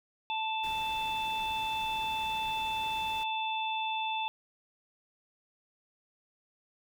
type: harmonic tone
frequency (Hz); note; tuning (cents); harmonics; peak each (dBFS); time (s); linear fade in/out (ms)
880; A5; 0; 1 / 3 / 4; -32 / -37 / -38; 0.3-4.28; 0
type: noise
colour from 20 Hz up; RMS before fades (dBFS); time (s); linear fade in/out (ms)
pink; -48; 0.63-3.24; 10
effects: none